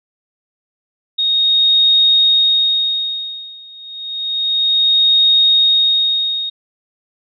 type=tone with tremolo; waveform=sine; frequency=3728 Hz; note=A#7; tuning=1 cent flat; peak=-8 dBFS; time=1.18-6.5 s; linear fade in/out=10 ms; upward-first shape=sine; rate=0.3 Hz; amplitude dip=95%; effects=none